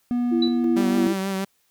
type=tone; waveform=triangle; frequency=242.9 Hz; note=B3; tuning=29 cents flat; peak=-18 dBFS; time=0.11-1.07 s; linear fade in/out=0 ms
type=tone with tremolo; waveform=sine; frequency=335.6 Hz; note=E4; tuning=31 cents sharp; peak=-20 dBFS; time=0.31-1.14 s; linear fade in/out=20 ms; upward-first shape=square; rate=3 Hz; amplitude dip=45%
type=tone with exponential decay; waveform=sine; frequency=3951 Hz; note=B7; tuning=in tune; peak=-21 dBFS; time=0.42-0.61 s; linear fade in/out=5 ms; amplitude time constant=40 ms
type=tone with vibrato; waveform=sawtooth; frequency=193.2 Hz; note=G3; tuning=25 cents flat; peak=-20 dBFS; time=0.76-1.45 s; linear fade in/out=10 ms; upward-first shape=triangle; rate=6.2 Hz; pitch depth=35 cents each way
effects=white hiss -66 dBFS RMS until 1.7 s